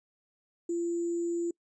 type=tone with sample-and-hold; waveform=sine; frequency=341.9 Hz; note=F4; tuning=37 cents flat; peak=-28 dBFS; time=0.69-1.51 s; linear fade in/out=5 ms; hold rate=7350 Hz; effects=noise-tail reverb RT60 0.1 s tail -26 dB re dry + resampled to 22050 Hz